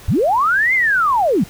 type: linear two-way sweep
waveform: sine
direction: up then down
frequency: 50.9 to 2142 to 145.4 Hz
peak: -12 dBFS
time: 0.08-1.44 s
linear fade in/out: 5 ms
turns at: 0.74 s
effects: pink hiss -40 dBFS RMS until 1.49 s